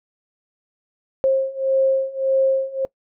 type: beating tone pair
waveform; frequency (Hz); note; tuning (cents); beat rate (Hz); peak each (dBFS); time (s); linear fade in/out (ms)
sine; 533 / 534.7; C5 / C5; +32 / +37; 1.7; -20 / -18; 1.24-2.85; 0
effects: noise-tail reverb RT60 0.1 s tail -22 dB re dry